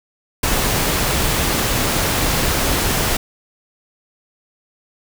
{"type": "noise", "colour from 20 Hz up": "pink", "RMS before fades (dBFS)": -18, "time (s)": [0.43, 3.17], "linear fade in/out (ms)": 5, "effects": []}